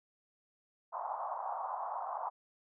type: band-pass noise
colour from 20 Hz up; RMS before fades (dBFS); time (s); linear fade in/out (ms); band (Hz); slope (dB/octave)
pink; -39; 0.92-2.3; 20; 700 to 1100; 48
effects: none